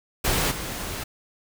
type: noise with level steps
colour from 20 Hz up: pink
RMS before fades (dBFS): -23 / -32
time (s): 0.24-1.04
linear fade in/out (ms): 10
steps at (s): 0.5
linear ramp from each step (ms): 20
effects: none